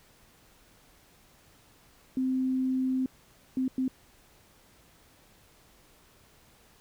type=tone bursts at uneven times; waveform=sine; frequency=259.7 Hz; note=C4; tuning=13 cents flat; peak=-25 dBFS; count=3; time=2.17-3.06 / 3.57-3.68 / 3.78-3.88 s; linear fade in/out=2 ms; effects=pink hiss -60 dBFS RMS until 6.8 s